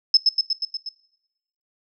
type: tone with echo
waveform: sine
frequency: 5210 Hz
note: E8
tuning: 21 cents flat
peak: -10 dBFS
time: 0.14-0.17 s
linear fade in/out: 2 ms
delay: 120 ms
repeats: 6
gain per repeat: -3 dB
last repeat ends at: 0.89 s
effects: noise-tail reverb RT60 0.9 s tail -19 dB re dry